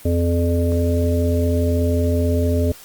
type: harmonic tone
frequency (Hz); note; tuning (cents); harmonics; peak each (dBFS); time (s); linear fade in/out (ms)
85.5; F2; -36; 1 / 3 / 5 / 7; -17 / -22 / -24 / -25; 0.05-2.72; 5
effects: white hiss -42 dBFS RMS until 2.84 s + Opus 32 kbps